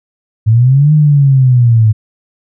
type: linear two-way sweep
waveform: sine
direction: up then down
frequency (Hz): 106.3 to 154.2 to 106.3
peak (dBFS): -4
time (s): 0.46-1.93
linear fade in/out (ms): 20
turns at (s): 0.93
effects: none